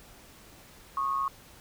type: tone pair together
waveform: sine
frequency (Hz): 1098.2 / 1231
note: C#6 / D#6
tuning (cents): -17 / -19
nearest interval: major second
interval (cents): 198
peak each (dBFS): -27 / -35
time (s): 0.97-1.28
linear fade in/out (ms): 2
effects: pink hiss -53 dBFS RMS until 1.6 s